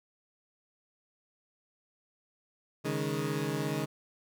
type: chord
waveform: 20% pulse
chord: C# suspended second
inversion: none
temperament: equal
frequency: 138.59 / 155.56 / 207.7 Hz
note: C#3 / D#3 / G#3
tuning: 0 / 0 / 0 cents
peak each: -30 / -29 / -33 dBFS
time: 2.84-3.86 s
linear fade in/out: 20 ms
effects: none